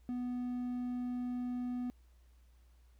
triangle tone, 246.9 Hz, B3, in tune, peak -33 dBFS, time 0.09-1.9 s, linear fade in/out 0 ms, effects added 60 Hz sine -60 dBFS peak until 2.99 s + pink hiss -75 dBFS RMS until 2.99 s

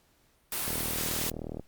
white noise, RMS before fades -32 dBFS, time 0.52-1.3 s, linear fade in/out 2 ms
click train, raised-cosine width 2 ms, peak -23 dBFS, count 37, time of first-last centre 0.68-1.596 s, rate 39.3 Hz
effects pink hiss -67 dBFS RMS until 1.67 s + Opus 48 kbps

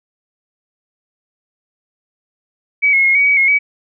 sine tone with pitch steps, 2276 / 2170 / 2155 / 2255 / 2270 / 2161 / 2276 Hz, C#7 / C#7 / C#7 / C#7 / C#7 / C#7 / C#7, +45 / -37 / -49 / +29 / +41 / -45 / +45 cents, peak -9 dBFS, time 2.82-3.59 s, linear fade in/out 20 ms, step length 110 ms, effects none

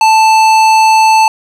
sine tone with hard clipping, 880 Hz, A5, in tune, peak -6 dBFS, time 0.01-1.28 s, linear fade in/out 2 ms, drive 15 dB, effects none

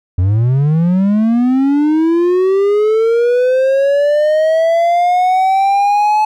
triangle linear sweep, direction up, 86.3 to 861 Hz, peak -7 dBFS, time 0.18-6.25 s, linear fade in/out 5 ms, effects none

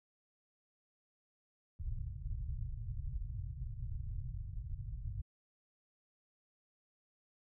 pink low-pass noise, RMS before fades -41 dBFS, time 1.79-5.22 s, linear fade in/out 10 ms, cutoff 130 Hz, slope 48 dB/octave, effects none

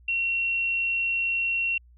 sine tone, 2731 Hz, F7, 39 cents flat, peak -23 dBFS, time 0.08-1.78 s, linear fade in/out 5 ms, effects added 60 Hz sine -51 dBFS peak until 1.97 s

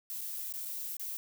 violet noise with dropouts, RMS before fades -39 dBFS, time 0.1-1.17 s, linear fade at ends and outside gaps 0 ms, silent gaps 0.21-0.214 / 0.525-0.538 / 0.651-0.655 / 0.968-0.996 s, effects none

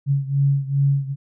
sine beating tone pair, 138.59 / 141.09 Hz, C#3 / C#3, 0 / +31 cents, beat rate 2.5 Hz, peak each -18 / -21 dBFS, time 0.06-1.16 s, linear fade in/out 50 ms, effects none

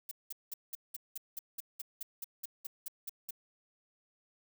violet noise bursts, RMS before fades -40 dBFS, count 16, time 0.09-3.308 s, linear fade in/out 5 ms, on 23 ms, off 190 ms, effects none

